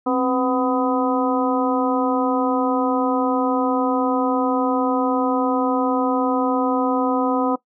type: harmonic tone with a mistuned harmonic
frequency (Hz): 250.9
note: B3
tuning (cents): +28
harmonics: 1 / 2 / 3 / 4 / 5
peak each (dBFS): -20 / -23 / -25 / -26 / -27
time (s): 0.06-7.56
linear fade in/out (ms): 10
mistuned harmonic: 1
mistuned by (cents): +92
effects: noise-tail reverb RT60 0.1 s tail -19 dB re dry